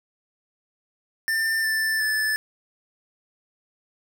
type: tone with pitch steps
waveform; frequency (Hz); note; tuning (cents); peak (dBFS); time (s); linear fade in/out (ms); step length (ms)
square; 1792 / 1768.4 / 1745; A6 / A6 / A6; +31 / +8 / -15; -22; 1.28-2.36; 0; 360
effects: none